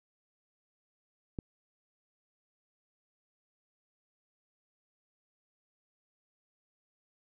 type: click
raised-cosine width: 3 ms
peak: -23 dBFS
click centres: 1.388 s
effects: none